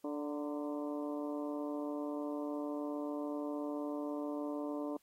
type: harmonic tone with a mistuned harmonic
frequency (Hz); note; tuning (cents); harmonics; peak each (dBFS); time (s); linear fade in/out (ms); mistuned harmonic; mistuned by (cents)
146.83; D3; 0; 2 / 3 / 4 / 5 / 6 / 7 / 8; -38 / -45 / -43 / -52 / -52 / -50 / -58; 0.04-4.97; 5; 6; +68
effects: white hiss -73 dBFS RMS until 5.02 s + AAC 48 kbps